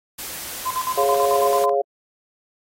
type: noise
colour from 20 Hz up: white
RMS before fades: -32 dBFS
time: 0.18-1.65 s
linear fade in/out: 10 ms
type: tone with tremolo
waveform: sine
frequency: 1027 Hz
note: C6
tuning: 33 cents flat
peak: -20 dBFS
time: 0.65-1.75 s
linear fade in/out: 20 ms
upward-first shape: square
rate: 9.1 Hz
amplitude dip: 80%
type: chord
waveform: sine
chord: Db major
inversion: second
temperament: equal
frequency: 415.3 / 554.4 / 698.5 Hz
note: Ab4 / Db5 / F5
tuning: 0 / 0 / 0 cents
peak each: -21 dBFS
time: 0.97-1.82 s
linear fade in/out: 10 ms
effects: AAC 48 kbps